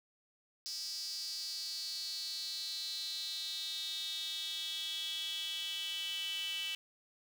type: tone with high-pass filter sweep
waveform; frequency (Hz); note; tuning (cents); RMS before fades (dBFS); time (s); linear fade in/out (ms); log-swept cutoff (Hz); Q
square; 176.6; F3; +20; -40; 0.66-6.75; 0; 5000 to 2900; 8.2
effects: none